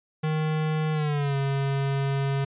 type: tone with pitch glide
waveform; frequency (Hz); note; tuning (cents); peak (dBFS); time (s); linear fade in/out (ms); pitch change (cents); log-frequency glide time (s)
square; 155.6 to 137.83; D#3 to C#3; 0 to -10; -24; 0.23-2.45; 10; -210; 0.93-1.36
effects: resampled to 8000 Hz